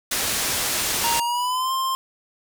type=low-pass noise; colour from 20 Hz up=white; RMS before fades=-24 dBFS; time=0.11-1.2 s; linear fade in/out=5 ms; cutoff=11000 Hz; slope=12 dB/octave
type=tone with pitch glide; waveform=square; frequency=932.3 to 1052.5 Hz; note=A#5 to C6; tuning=0 to +10 cents; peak=-22 dBFS; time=1.04-1.95 s; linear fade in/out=0 ms; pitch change=+210 cents; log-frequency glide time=1.18-1.72 s
effects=none